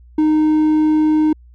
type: tone with hard clipping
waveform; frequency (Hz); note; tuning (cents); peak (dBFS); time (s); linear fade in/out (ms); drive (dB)
sine; 308.6; D#4; -14; -12; 0.18-1.33; 5; 3
effects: added 60 Hz sine -41 dBFS peak until 1.54 s